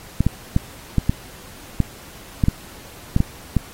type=clicks; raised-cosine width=5 ms; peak=-3 dBFS; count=11; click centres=0.206 / 0.266 / 0.564 / 0.983 / 1.095 / 1.803 / 2.438 / 2.484 / 3.164 / 3.204 / 3.567 s; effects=pink hiss -42 dBFS RMS until 3.73 s + AAC 48 kbps